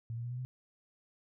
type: tone with pitch steps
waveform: sine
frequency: 114.9 / 117.86 / 120.89 / 124 / 127.2 Hz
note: A#2 / A#2 / B2 / B2 / C3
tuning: -25 / +19 / -37 / +7 / -48 cents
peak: -36 dBFS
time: 0.1-0.45 s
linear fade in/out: 0 ms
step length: 70 ms
effects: none